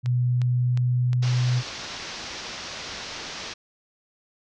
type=tone with pitch glide; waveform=sine; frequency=123.47 to 124.33 Hz; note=B2 to B2; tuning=0 to +12 cents; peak=-19 dBFS; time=0.03-1.63 s; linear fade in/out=50 ms; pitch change=+12 cents; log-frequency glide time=0.26-1.46 s
type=click train; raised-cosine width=0.2 ms; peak=-20 dBFS; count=6; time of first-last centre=0.06-1.846 s; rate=2.8 Hz
type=low-pass noise; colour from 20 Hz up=white; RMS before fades=-36 dBFS; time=1.22-3.54 s; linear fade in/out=10 ms; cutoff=6000 Hz; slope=48 dB/octave
effects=none